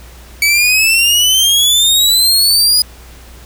sawtooth exponential sweep, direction up, 2270 to 4978 Hz, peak -5 dBFS, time 0.42-2.82 s, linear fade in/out 2 ms, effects added 60 Hz sine -35 dBFS peak until 3.45 s + pink hiss -40 dBFS RMS until 3.45 s

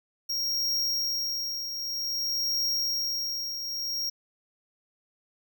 square tone with tremolo, 5588 Hz, F8, in tune, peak -25 dBFS, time 0.29-4.1 s, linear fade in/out 10 ms, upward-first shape triangle, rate 0.53 Hz, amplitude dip 60%, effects none

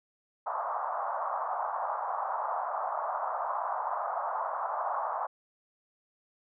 white band-pass noise, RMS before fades -33 dBFS, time 0.46-5.27 s, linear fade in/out 10 ms, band 630 to 1200 Hz, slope 48 dB/octave, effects none

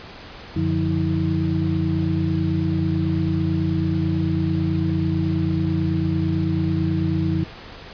sine tone cluster, 93.1 / 147.7 / 176.8 / 321.6 Hz, F#2 / D3 / F3 / E4, +11 / +10 / +22 / -43 cents, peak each -24 dBFS, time 0.56-7.44 s, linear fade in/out 5 ms, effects pink hiss -39 dBFS RMS until 7.93 s + resampled to 11025 Hz

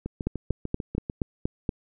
two click trains, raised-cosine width 3 ms, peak -12 / -18 dBFS, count 7 / 8, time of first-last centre 0.27-1.692 / 0.06-1.099 s, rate 4.22 / 6.74 Hz, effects none

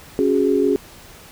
sine chord, C# suspended fourth, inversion none, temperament just, 277.2 / 369.6 / 415.8 Hz, C#4 / F#4 / G#4, 0 / -2 / +2 cents, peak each -19 / -19 / -18 dBFS, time 0.19-0.76 s, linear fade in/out 0 ms, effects pink hiss -43 dBFS RMS until 1.31 s

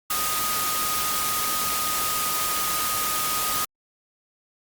sine tone in noise, 1244.5 Hz, D#6, in tune, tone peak -28 dBFS, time 0.1-3.65 s, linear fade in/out 5 ms, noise white, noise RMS -26 dBFS, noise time 0.1-3.65 s, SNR -5 dB, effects Opus 48 kbps

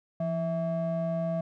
triangle ring-modulated tone, 242.3 Hz, B3, 33 cents flat, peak -22 dBFS, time 0.2-1.41 s, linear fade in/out 5 ms, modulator 412 Hz, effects none

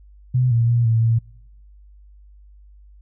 sine tone with pitch steps, 126.2 / 116.4 / 118.7 / 113.3 / 114.5 Hz, B2 / A#2 / A#2 / A#2 / A#2, +38 / -2 / +32 / -49 / -31 cents, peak -14 dBFS, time 0.34-1.19 s, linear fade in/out 10 ms, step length 170 ms, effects noise-tail reverb RT60 0.8 s tail -25 dB re dry + added 50 Hz sine -44 dBFS peak until 3.01 s

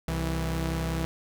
sawtooth tone pair together, 64.9 / 163.54 Hz, C2 / E3, -13 / -13 cents, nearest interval octave + major third, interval 1600 cents, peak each -26 dBFS, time 0.08-1.05 s, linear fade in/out 0 ms, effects none

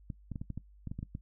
clicks, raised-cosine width 5 ms, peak -26 dBFS, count 11, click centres 0.102 / 0.317 / 0.358 / 0.415 / 0.503 / 0.576 / 0.873 / 0.915 / 0.99 / 1.029 / 1.151 s, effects noise-tail reverb RT60 0.1 s tail -19 dB re dry + added 50 Hz sine -55 dBFS peak until 1.21 s

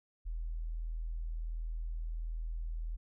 sine tone, 40.7 Hz, E1, 21 cents flat, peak -35 dBFS, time 0.25-2.97 s, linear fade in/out 20 ms, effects none

